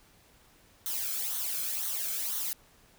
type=noise with flanger; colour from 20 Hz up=blue; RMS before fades=-33 dBFS; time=0.86-2.53 s; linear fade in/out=0 ms; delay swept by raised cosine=0.4 to 1.09 ms; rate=2 Hz; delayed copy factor=-0.65; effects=pink hiss -61 dBFS RMS until 2.98 s